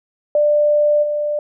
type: tone with level steps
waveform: sine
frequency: 593 Hz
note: D5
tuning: 17 cents sharp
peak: -11 / -17 dBFS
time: 0.35-1.39 s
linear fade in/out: 2 ms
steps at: 1.02 s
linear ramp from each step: 20 ms
effects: none